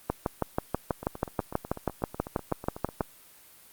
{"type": "two click trains", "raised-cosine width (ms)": 1, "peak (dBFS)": [-11, -23], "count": [19, 17], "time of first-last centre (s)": [[0.1, 3.008], [1.03, 3.013]], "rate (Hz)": [6.19, 8.07], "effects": ["white hiss -54 dBFS RMS until 3.72 s", "Opus 32 kbps"]}